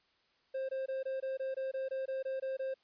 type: tone bursts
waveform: triangle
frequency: 530 Hz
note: C5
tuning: 22 cents sharp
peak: -32 dBFS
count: 13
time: 0.54-2.742 s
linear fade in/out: 10 ms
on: 150 ms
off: 21 ms
effects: white hiss -72 dBFS RMS until 2.83 s + resampled to 11025 Hz